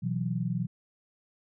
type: chord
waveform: sine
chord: B suspended fourth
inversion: none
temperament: equal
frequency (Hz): 123.47 / 164.81 / 185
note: B2 / E3 / F#3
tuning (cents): 0 / 0 / 0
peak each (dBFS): -32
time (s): 0.02-0.67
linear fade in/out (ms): 20
effects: none